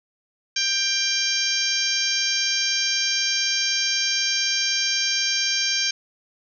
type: harmonic tone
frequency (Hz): 791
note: G5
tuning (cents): +15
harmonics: 2 / 3 / 4 / 5 / 6 / 7 / 8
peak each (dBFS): -31 / -28 / -28 / -31 / -27 / -26 / -28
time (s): 0.56-5.91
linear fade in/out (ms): 5
effects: none